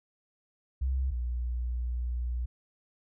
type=tone pair in turn; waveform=sine; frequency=65.5 / 60.55 Hz; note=C2 / B1; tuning=+2 / -34 cents; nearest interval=minor second; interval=136 cents; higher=first; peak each=-26 / -29 dBFS; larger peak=first; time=0.81-1.11 / 1.11-2.46 s; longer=second; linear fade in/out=10 ms; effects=none